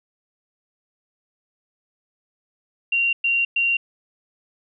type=tone bursts; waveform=sine; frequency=2761 Hz; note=F7; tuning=20 cents flat; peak=-17 dBFS; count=3; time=2.92-3.77 s; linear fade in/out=5 ms; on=210 ms; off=110 ms; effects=none